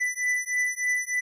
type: beating tone pair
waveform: square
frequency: 1987 / 1990.3 Hz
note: B6 / B6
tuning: +10 / +13 cents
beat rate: 3.3 Hz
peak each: -28 dBFS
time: 0-1.21 s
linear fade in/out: 20 ms
effects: low-pass 9000 Hz 12 dB/octave